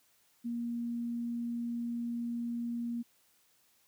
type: tone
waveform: sine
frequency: 236.2 Hz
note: A#3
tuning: 23 cents sharp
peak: -33 dBFS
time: 0.44-3.03 s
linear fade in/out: 20 ms
effects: white hiss -69 dBFS RMS until 3.87 s + high-pass 60 Hz 12 dB/octave